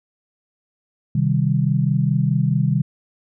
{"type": "chord", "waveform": "sine", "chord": "C minor", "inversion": "none", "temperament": "equal", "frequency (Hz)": [130.81, 155.56, 196], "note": ["C3", "Eb3", "G3"], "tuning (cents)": [0, 0, 0], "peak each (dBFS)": [-19, -19, -22], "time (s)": [1.15, 2.82], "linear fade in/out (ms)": 5, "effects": []}